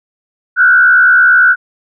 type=tone with frequency modulation; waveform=sine; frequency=1480 Hz; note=F#6; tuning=in tune; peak=-4 dBFS; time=0.56-1.56 s; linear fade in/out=50 ms; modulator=68.9 Hz; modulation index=0.98; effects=none